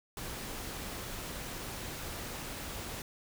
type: noise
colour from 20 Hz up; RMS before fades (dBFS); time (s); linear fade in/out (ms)
pink; -41; 0.17-3.02; 2
effects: none